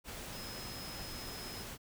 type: tone in noise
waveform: sine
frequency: 5120 Hz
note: D#8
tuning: 49 cents sharp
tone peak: -48 dBFS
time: 0.31-1.66 s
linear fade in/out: 50 ms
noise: pink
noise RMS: -45 dBFS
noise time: 0.04-1.78 s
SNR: -6 dB
effects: none

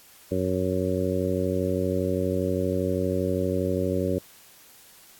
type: harmonic tone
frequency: 92.5 Hz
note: F#2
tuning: in tune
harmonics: 1 / 2 / 3 / 4 / 5 / 6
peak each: -30 / -30 / -30 / -30 / -30 / -30 dBFS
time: 0.31-4.19 s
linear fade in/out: 10 ms
effects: white hiss -52 dBFS RMS until 5.19 s + AAC 64 kbps

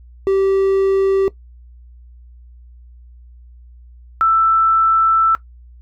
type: tone pair in turn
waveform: triangle / sine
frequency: 388.1 / 1326.3 Hz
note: G4 / E6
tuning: -17 / +10 cents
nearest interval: octave + major sixth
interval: 2127 cents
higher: second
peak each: -10 dBFS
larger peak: neither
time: 0.27-1.28 / 4.21-5.35 s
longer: second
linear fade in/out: 0 ms
effects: noise-tail reverb RT60 0.1 s tail -17 dB re dry + added 60 Hz sine -39 dBFS peak until 5.81 s

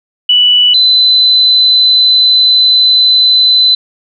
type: tone pair in turn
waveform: sine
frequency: 2960 / 4024 Hz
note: F#7 / B7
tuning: 0 / +32 cents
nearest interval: perfect fourth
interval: 532 cents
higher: second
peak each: -4 dBFS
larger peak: neither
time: 0.29-0.74 / 0.74-3.75 s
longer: second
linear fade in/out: 5 ms
effects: none

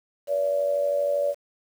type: tone with amplitude modulation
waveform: sine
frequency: 574 Hz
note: D5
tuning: 40 cents flat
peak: -18 dBFS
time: 0.27-1.35 s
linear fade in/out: 50 ms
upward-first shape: sine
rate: 92.7 Hz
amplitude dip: 65%
effects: 8-bit

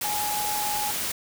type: tone in noise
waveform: sine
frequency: 836 Hz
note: G#5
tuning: 11 cents sharp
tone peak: -28 dBFS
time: 0.04-0.91 s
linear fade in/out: 5 ms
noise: white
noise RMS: -29 dBFS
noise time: 0.01-1.12 s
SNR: -2 dB
effects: none

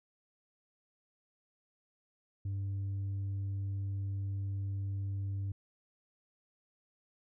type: tone with tanh clipping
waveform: triangle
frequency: 98.4 Hz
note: G2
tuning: 7 cents sharp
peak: -34 dBFS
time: 2.45-5.52 s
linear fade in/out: 5 ms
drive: 7 dB
effects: none

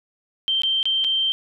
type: tone with dropouts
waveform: sine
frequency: 3136 Hz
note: G7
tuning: in tune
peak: -18 dBFS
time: 0.48-1.32 s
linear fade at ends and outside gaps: 0 ms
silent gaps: 0.619-0.634 / 0.829-0.855 / 1.042-1.046 s
effects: none

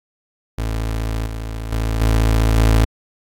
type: tone with level steps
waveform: 30% pulse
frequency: 55 Hz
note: A1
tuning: in tune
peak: -17 / -22 / -15 / -10 / -8 dBFS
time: 0.58-2.85 s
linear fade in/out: 5 ms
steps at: 1.26 / 1.72 / 2.01 / 2.57 s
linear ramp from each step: 5 ms
effects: AAC 64 kbps

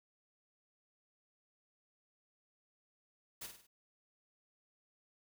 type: noise with echo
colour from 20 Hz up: white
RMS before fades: -45 dBFS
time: 3.41-3.47 s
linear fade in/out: 10 ms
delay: 50 ms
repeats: 4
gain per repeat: -6 dB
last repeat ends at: 3.67 s
effects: none

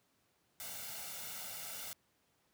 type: noise with comb filter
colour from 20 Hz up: white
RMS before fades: -45 dBFS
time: 0.6-1.93 s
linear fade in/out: 0 ms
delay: 1.4 ms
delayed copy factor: +0.65
effects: pink hiss -75 dBFS RMS until 2.53 s + high-pass 100 Hz 12 dB/octave

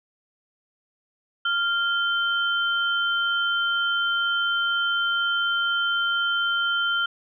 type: tone pair together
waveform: sine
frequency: 1396.9 / 3101 Hz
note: F6 / G7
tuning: 0 / -19 cents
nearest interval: octave + major second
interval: 1381 cents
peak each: -22 / -26 dBFS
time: 1.45-7.06 s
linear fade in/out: 5 ms
effects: none

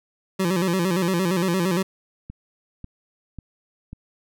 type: tone with vibrato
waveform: 25% pulse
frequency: 180 Hz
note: F#3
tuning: 47 cents flat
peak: -16 dBFS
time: 0.39-1.83 s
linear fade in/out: 10 ms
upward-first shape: square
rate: 8.7 Hz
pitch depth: 95 cents each way
type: click train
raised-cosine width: 5 ms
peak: -23 dBFS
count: 4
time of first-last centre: 2.3-3.93 s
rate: 1.84 Hz
effects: none

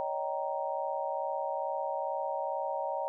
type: chord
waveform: sine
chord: Eb dominant seventh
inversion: third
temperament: just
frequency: 560 / 622.3 / 777.8 / 933.4 Hz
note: Db5 / Eb5 / G5 / Bb5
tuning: +18 / 0 / -14 / +2 cents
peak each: -36 / -37 / -37 / -36 dBFS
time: 0-3.08 s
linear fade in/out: 0 ms
effects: none

